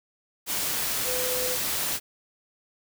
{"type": "tone in noise", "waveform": "sine", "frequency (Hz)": 504, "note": "B4", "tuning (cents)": 35, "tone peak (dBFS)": -30, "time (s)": [1.04, 1.58], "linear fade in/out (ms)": 50, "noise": "white", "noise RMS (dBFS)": -28, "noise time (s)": [0.46, 2], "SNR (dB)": -5, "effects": []}